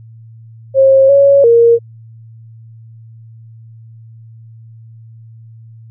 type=tone with pitch steps; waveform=sine; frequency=537 / 558 / 466.6 Hz; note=C5 / C#5 / A#4; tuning=+45 / +11 / +2 cents; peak=-4 dBFS; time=0.74-1.79 s; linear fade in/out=50 ms; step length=350 ms; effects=added 113 Hz sine -34 dBFS peak until 5.9 s